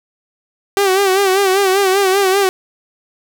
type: tone with vibrato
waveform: sawtooth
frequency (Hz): 387.3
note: G4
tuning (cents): -21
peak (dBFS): -7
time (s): 0.77-2.49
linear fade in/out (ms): 0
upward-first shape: sine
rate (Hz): 5.1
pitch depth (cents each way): 73
effects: none